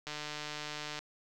click train, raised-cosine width 0.2 ms, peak -22 dBFS, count 139, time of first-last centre 0.07-0.99 s, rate 150 Hz, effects none

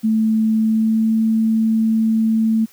sine tone with pitch glide, 220 to 222.2 Hz, A3 to A3, 0 to +17 cents, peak -13 dBFS, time 0.03-2.66 s, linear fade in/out 20 ms, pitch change +17 cents, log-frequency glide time 0.61-1.11 s, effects white hiss -50 dBFS RMS until 2.72 s + high-pass 80 Hz 12 dB/octave

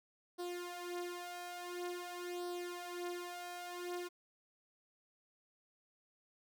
sawtooth tone with flanger, 353.4 Hz, F4, 21 cents sharp, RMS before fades -44 dBFS, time 0.38-4.09 s, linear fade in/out 20 ms, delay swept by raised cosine 0.21 to 4.41 ms, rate 0.48 Hz, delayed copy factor +0.75, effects none

